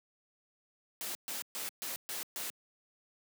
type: noise bursts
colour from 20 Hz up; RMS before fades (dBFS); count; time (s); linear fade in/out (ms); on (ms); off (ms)
white; -39; 6; 1.01-2.5; 0; 140; 130
effects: high-pass 200 Hz 12 dB/octave